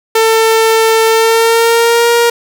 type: tone with pitch glide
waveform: sawtooth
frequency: 447.3 to 470.9 Hz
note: A4 to A#4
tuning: +28 to +18 cents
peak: -3 dBFS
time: 0.15-2.3 s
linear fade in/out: 5 ms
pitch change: +90 cents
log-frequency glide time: 1.07-2.09 s
effects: none